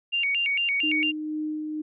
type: tone with vibrato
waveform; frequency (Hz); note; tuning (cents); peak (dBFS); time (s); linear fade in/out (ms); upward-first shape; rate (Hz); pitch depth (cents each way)
sine; 2499; D#7; +7; -22; 0.12-1.12; 20; square; 4.4; 190
type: tone with tremolo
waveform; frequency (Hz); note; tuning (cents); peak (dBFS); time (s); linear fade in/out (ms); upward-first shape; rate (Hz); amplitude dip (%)
sine; 306.9; D#4; -24; -26; 0.83-1.82; 10; sine; 2.1; 30
effects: none

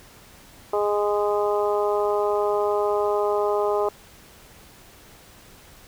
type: harmonic tone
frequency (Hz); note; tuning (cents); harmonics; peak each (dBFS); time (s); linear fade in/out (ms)
206.6; G#3; -9; 2 / 3 / 4 / 5 / 6; -22 / -26 / -28 / -30 / -32; 0.73-3.89; 5
effects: pink hiss -49 dBFS RMS until 5.87 s

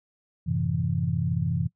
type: chord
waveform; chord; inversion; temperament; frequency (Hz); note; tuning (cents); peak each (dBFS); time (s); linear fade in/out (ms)
sine; F# half-diminished seventh; none; equal; 92.5 / 110 / 130.81 / 164.81; F#2 / A2 / C3 / E3; 0 / 0 / 0 / 0; -30 / -33 / -28 / -27; 0.46-1.68; 20
effects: noise-tail reverb RT60 0.1 s tail -20 dB re dry

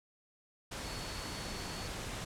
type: tone in noise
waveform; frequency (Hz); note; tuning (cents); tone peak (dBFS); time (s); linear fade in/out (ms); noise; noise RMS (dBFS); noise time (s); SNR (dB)
sine; 4426; C#8; -3; -49; 0.84-1.88; 10; pink; -41; 0.71-2.25; -11
effects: low-pass 9000 Hz 12 dB/octave

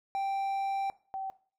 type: tone pair in turn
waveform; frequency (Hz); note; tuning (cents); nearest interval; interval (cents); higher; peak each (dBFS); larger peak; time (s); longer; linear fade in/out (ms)
triangle / sine; 784 / 771.4; G5 / G5; 0 / -28; unison; 28; first; -27 / -33; first; 0.15-0.9 / 1.14-1.3; first; 0
effects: noise-tail reverb RT60 0.4 s tail -18 dB re dry

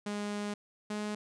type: tone pair in turn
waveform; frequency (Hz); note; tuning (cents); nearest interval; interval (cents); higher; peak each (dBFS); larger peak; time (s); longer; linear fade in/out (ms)
sawtooth; 206.4 / 209.9; G#3 / G#3; -10 / +19; unison; 29; second; -30 / -30; neither; 0.06-0.54 / 0.9-1.15; first; 5
effects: resampled to 22050 Hz

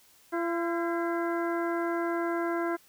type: harmonic tone with a mistuned harmonic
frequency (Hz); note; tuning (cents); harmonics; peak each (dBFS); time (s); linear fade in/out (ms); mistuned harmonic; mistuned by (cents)
340; F4; -46; 1 / 2 / 3 / 4 / 5 / 6; -29 / -34 / -37 / -38 / -39 / -45; 0.32-2.77; 20; 5; -83
effects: white hiss -60 dBFS RMS until 2.88 s

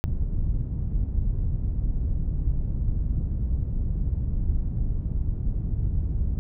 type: low-pass noise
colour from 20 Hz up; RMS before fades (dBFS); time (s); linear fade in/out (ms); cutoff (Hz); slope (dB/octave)
pink; -25; 0.04-6.39; 0; 110; 12
effects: none

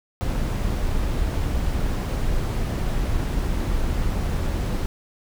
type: noise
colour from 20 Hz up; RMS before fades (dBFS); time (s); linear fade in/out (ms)
brown; -23; 0.21-4.86; 0
effects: none

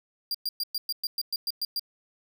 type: tone bursts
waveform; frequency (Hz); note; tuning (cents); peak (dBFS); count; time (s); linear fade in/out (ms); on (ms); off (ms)
45% pulse; 4779; D8; +29; -26; 11; 0.31-1.795; 2; 35; 110
effects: none

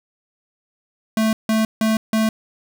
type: tone bursts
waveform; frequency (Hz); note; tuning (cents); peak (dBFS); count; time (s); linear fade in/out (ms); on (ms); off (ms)
square; 220; A3; 0; -16; 4; 1.17-2.29; 2; 160; 160
effects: none

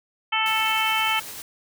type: harmonic tone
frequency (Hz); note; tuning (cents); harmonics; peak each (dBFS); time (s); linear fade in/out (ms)
440; A4; 0; 2 / 3 / 4 / 5 / 6 / 7; -26 / -27 / -33 / -27 / -27 / -26; 0.32-1.2; 10
type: noise with tremolo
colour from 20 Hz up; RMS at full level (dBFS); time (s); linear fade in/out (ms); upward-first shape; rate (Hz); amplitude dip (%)
white; -36; 0.46-1.42; 0; sine; 9.9; 25
effects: none

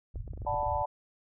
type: low-pass noise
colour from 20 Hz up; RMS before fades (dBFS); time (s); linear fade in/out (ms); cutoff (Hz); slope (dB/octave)
white; -39; 0.14-0.83; 10; 120; 48
type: clicks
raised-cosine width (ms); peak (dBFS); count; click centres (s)
2; -34; 8; 0.158 / 0.278 / 0.335 / 0.376 / 0.419 / 0.45 / 0.542 / 0.631
type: chord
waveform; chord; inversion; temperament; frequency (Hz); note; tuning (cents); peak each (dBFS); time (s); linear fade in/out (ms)
sine; B minor seventh; first; equal; 587.3 / 740 / 880 / 987.8; D5 / F#5 / A5 / B5; 0 / 0 / 0 / 0; -34 / -35 / -31 / -36; 0.46-0.86; 10
effects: none

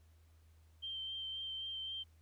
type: tone with vibrato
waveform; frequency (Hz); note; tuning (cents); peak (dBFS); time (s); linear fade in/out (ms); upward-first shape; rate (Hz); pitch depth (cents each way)
sine; 3136; G7; 0; -40; 0.82-2.04; 20; sine; 3.8; 14
effects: added 80 Hz sine -62 dBFS peak until 2.21 s + pink hiss -75 dBFS RMS until 2.21 s

